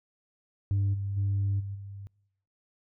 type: tone with level steps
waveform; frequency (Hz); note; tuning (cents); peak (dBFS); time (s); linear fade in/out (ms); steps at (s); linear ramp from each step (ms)
sine; 99.2; G2; +21; -21 / -29 / -23 / -33 / -39; 0.71-2.07; 0; 0.93 / 1.16 / 1.59 / 1.74; 20
effects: noise-tail reverb RT60 0.9 s tail -26 dB re dry + tanh soft clip ceiling -22 dBFS